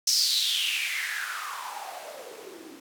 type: noise with band-pass filter sweep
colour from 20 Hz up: blue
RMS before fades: -30 dBFS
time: 0.07-2.8 s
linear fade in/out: 5 ms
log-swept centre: 5500 to 280 Hz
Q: 6.3
effects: none